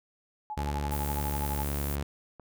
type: tone with tremolo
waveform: sine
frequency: 851 Hz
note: G#5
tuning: 42 cents sharp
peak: -32 dBFS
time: 0.5-1.63 s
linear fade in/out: 0 ms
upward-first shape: sine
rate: 12 Hz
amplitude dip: 90%
type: tone with pitch glide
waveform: sawtooth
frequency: 72.3 to 71.35 Hz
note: D2 to D2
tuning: -27 to -49 cents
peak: -26 dBFS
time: 0.57-2.03 s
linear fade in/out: 5 ms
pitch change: -22 cents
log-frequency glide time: 1.2-1.45 s
type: band-stop noise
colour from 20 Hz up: white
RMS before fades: -39 dBFS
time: 0.91-1.96 s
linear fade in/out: 10 ms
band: 370 to 11000 Hz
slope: 12 dB/octave
type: clicks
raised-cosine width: 1 ms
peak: -39 / -33 dBFS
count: 2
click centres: 1.705 / 2.397 s
effects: none